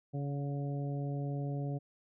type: harmonic tone with a mistuned harmonic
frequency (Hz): 141.3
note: C#3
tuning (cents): +34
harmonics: 1 / 2 / 3 / 4 / 5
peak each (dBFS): -34 / -42 / -46 / -47 / -49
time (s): 0.13-1.79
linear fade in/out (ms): 20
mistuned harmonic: 5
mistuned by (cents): +22
effects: none